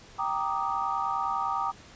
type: chord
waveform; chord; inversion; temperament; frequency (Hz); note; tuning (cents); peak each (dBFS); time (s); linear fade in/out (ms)
sine; Eb major seventh; first; equal; 784 / 932.3 / 1174.7 / 1244.5; G5 / Bb5 / D6 / Eb6; 0 / 0 / 0 / 0; -32; 0.18-1.72; 20
effects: pink hiss -51 dBFS RMS until 1.95 s + resampled to 16000 Hz